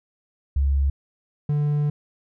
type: tone pair in turn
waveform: sine / triangle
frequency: 69.3 / 147.27 Hz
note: C#2 / D3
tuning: 0 / +5 cents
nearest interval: octave + minor second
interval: 1305 cents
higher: second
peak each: -17 dBFS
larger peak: neither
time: 0.56-0.9 / 1.49-1.9 s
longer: second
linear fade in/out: 5 ms
effects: none